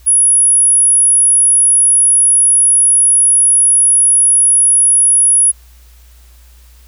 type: tone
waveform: sine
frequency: 10300 Hz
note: E9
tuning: 41 cents flat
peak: -6 dBFS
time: 0.06-5.52 s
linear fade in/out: 20 ms
effects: added 60 Hz sine -39 dBFS peak until 6.87 s + white hiss -49 dBFS RMS until 6.87 s